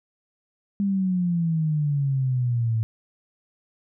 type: exponential sweep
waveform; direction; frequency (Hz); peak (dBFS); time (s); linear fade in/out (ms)
sine; down; 202.1 to 110; -20; 0.8-2.83; 0
effects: none